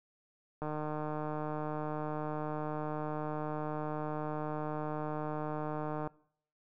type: click train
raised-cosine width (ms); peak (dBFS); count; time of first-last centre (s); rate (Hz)
1; -24; 830; 0.62-6.074; 152
effects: noise-tail reverb RT60 0.6 s tail -22 dB re dry